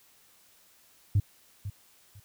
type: tone with echo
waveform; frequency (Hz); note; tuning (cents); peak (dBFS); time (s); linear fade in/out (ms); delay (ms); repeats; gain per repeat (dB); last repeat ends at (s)
sine; 100.1; G2; +37; -18; 1.15-1.2; 5; 500; 2; -14; 2.2
effects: tanh soft clip ceiling -17 dBFS + white hiss -61 dBFS RMS until 2.24 s